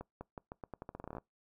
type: accelerating click train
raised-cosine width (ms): 1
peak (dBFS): -29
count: 17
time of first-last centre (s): 0.01-1.183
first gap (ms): 200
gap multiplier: 0.84
effects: noise-tail reverb RT60 0.2 s tail -25 dB re dry